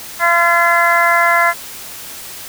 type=harmonic tone; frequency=342 Hz; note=F4; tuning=36 cents flat; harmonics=2 / 3 / 4 / 5 / 6; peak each=-16 / -16 / -16 / -16 / -16 dBFS; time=0.19-1.54 s; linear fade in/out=50 ms; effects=white hiss -31 dBFS RMS until 2.48 s